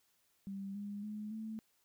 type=tone with pitch steps; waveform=sine; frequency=196.2 / 203.7 / 211.5 / 219.6 Hz; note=G3 / G#3 / G#3 / A3; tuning=+2 / -33 / +32 / -3 cents; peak=-40 dBFS; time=0.47-1.59 s; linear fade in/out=0 ms; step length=280 ms; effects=white hiss -75 dBFS RMS until 1.84 s